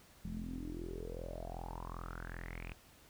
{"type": "tone with low-pass filter sweep", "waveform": "sawtooth", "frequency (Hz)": 42.57, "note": "F1", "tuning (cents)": -44, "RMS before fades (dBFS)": -44, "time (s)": [0.24, 2.73], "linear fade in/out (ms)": 10, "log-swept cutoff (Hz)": [190, 2600], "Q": 8.7, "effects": ["pink hiss -62 dBFS RMS until 3.09 s"]}